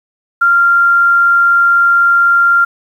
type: tone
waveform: sine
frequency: 1388 Hz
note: F6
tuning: 11 cents flat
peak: -6 dBFS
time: 0.41-2.65 s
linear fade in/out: 10 ms
effects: 7-bit